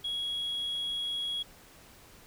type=tone; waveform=sine; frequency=3322 Hz; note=G#7; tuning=in tune; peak=-29 dBFS; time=0.04-1.43 s; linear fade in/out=10 ms; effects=tanh soft clip ceiling -29 dBFS + pink hiss -55 dBFS RMS until 2.26 s